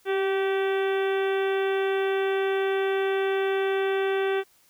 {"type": "harmonic tone with a mistuned harmonic", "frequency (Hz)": 385.7, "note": "G4", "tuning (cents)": -28, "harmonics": [1, 2, 3, 4, 5, 6, 7, 8, 9], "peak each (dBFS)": [-23, -33, -38, -34, -38, -41, -41, -46, -43], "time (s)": [0.05, 4.44], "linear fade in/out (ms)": 50, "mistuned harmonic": 1, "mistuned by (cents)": 17, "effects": ["white hiss -61 dBFS RMS until 4.69 s"]}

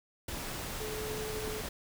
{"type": "tone in noise", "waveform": "sine", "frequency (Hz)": 431, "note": "A4", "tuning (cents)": -36, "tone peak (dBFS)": -38, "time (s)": [0.8, 1.61], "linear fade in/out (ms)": 5, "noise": "pink", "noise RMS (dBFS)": -39, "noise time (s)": [0.28, 1.69], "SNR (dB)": -2, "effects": []}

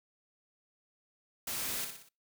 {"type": "noise with echo", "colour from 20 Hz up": "white", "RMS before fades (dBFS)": -37, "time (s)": [1.47, 1.85], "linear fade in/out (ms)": 5, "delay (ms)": 60, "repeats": 4, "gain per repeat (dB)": -6, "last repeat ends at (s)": 2.09, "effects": ["noise-tail reverb RT60 0.3 s tail -26 dB re dry"]}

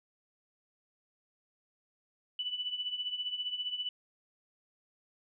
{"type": "tone with tremolo", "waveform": "sine", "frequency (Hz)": 2974, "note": "F#7", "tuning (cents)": 8, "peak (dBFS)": -30, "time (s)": [2.39, 3.89], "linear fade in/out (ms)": 2, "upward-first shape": "triangle", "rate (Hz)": 15, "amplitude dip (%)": 80, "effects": []}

